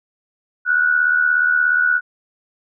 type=tone with amplitude modulation; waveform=sine; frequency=1469 Hz; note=F#6; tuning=13 cents flat; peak=-10 dBFS; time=0.65-2.01 s; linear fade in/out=50 ms; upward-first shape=sine; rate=76.9 Hz; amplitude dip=65%; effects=none